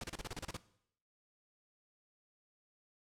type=noise bursts; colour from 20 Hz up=pink; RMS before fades=-42 dBFS; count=10; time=0.01-0.568 s; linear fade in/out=2 ms; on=27 ms; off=32 ms; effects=noise-tail reverb RT60 0.7 s tail -18 dB re dry + low-pass 9000 Hz 12 dB/octave